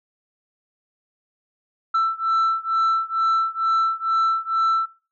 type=beating tone pair; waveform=sine; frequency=1330 / 1332.2 Hz; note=E6 / E6; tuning=+15 / +18 cents; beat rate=2.2 Hz; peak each=-19 / -20 dBFS; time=1.94-4.86 s; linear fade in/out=10 ms; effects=noise-tail reverb RT60 0.4 s tail -22 dB re dry + tanh soft clip ceiling -15 dBFS